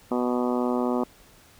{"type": "harmonic tone", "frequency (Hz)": 123.47, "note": "B2", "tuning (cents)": 0, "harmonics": [2, 3, 4, 5, 6, 7, 8, 9, 10], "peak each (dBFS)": [-25, -29, -31, -33, -35, -36, -37, -38, -39], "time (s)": [0.11, 1.04], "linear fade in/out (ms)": 5, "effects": ["pink hiss -54 dBFS RMS until 1.59 s"]}